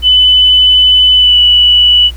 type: tone with pitch glide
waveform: sine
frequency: 3004 to 2956 Hz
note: F#7 to F#7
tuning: +26 to -2 cents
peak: -3 dBFS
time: 0.02-2.11 s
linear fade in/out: 50 ms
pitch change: -28 cents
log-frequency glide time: 1.16-1.39 s
effects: added 60 Hz sine -22 dBFS peak until 2.16 s + pink hiss -39 dBFS RMS until 2.16 s